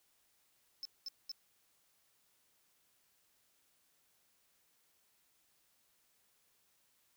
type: tone bursts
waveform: triangle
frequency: 5274 Hz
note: E8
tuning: in tune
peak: -39 dBFS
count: 3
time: 0.83-1.316 s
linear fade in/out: 0 ms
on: 22 ms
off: 210 ms
effects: white hiss -74 dBFS RMS until 7.16 s